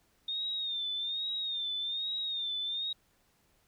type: tone with vibrato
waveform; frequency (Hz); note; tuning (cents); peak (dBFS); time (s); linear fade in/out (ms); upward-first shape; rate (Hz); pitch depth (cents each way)
sine; 3659; A#7; -33; -32; 0.28-2.93; 5; sine; 1.2; 76
effects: pink hiss -70 dBFS RMS until 3.67 s